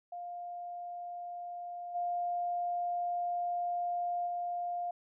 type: tone with level steps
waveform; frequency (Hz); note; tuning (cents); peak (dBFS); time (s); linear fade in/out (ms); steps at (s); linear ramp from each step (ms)
sine; 703; F5; +11; -39 / -31 / -33; 0.12-4.91; 5; 1.94 / 4.26; 20
effects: none